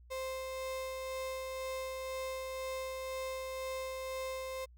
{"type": "tone with tremolo", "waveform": "35% pulse", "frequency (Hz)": 523.3, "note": "C5", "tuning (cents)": 0, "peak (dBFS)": -35, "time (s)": [0.1, 4.66], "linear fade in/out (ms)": 20, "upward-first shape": "sine", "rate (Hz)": 2, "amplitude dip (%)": 25, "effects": ["added 60 Hz sine -55 dBFS peak until 4.77 s"]}